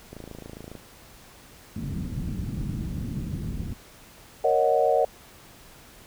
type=click train; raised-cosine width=2 ms; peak=-26 dBFS; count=18; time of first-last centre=0.13-0.753 s; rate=27.3 Hz
type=low-pass noise; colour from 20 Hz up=white; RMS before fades=-31 dBFS; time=1.76-3.74 s; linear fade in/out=5 ms; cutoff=220 Hz; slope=24 dB/octave
type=chord; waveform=sine; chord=D# minor seventh; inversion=second; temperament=equal; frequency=466.2 / 554.4 / 622.3 / 740 Hz; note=A#4 / C#5 / D#5 / F#5; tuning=0 / 0 / 0 / 0 cents; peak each=-24 dBFS; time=4.44-5.05 s; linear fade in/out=5 ms
effects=pink hiss -50 dBFS RMS until 6.06 s